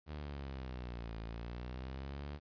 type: exponential two-way sweep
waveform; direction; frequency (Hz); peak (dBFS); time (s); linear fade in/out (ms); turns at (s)
sawtooth; down then up; 77 to 55 to 74.1; -38; 0.06-2.4; 50; 1.19
effects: resampled to 11025 Hz + 12-bit